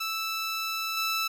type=tone with level steps; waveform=15% pulse; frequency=1319 Hz; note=E6; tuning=1 cent sharp; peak=-23 / -20 dBFS; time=0-1.28 s; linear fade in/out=10 ms; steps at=0.97 s; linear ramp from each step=2 ms; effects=none